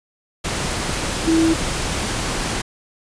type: tone in noise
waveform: sine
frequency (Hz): 325.5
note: E4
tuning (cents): -22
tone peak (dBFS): -13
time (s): 1.27-1.54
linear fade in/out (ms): 10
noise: pink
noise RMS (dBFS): -23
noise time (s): 0.44-2.62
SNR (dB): +7
effects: resampled to 22050 Hz